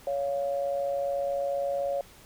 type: tone pair together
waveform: sine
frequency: 560.2 / 698.5 Hz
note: C#5 / F5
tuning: +18 / 0 cents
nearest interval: major third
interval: 382 cents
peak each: -27 / -34 dBFS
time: 0.07-2.01 s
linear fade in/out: 2 ms
effects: pink hiss -53 dBFS RMS until 2.25 s